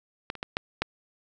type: clicks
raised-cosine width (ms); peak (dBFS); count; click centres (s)
0.3; -14 / -25 / -15 / -10 / -9; 5; 0.301 / 0.353 / 0.429 / 0.569 / 0.82
effects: none